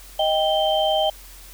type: tone cluster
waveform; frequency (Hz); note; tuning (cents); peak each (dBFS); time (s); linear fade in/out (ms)
sine; 625 / 787 / 3127; D#5 / G5 / G7; +8 / +7 / -5; -20 / -22 / -24; 0.19-1.1; 5
effects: added 44 Hz sine -43 dBFS peak until 1.53 s + white hiss -45 dBFS RMS until 1.53 s